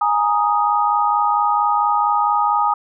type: chord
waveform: sine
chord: Ab suspended second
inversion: none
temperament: equal with one note detuned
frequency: 830.6 / 935 / 1244.5 Hz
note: Ab5 / Bb5 / Eb6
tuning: 0 / +5 / 0 cents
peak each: -18 / -20 / -18 dBFS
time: 0.01-2.74 s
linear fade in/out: 5 ms
effects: none